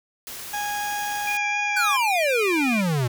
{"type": "noise", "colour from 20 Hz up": "white", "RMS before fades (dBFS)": -36, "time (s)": [0.27, 1.37], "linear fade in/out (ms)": 0}
{"type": "harmonic tone", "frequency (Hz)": 826, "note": "G#5", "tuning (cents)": -10, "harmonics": [1, 2, 3, 4, 6, 7, 8], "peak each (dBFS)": [-27, -31, -38, -40, -44, -43, -41], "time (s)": [0.53, 1.97], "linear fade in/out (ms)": 10}
{"type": "tone with vibrato", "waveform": "sine", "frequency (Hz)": 2405, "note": "D7", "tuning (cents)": 41, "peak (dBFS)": -24, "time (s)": [1.27, 2.81], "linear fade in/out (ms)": 5, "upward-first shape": "sine", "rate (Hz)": 3.7, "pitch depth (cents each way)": 33}
{"type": "exponential sweep", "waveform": "square", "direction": "down", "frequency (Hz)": [1568, 116.54], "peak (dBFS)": -21, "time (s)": [1.76, 3.08], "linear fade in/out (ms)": 10}
{"effects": []}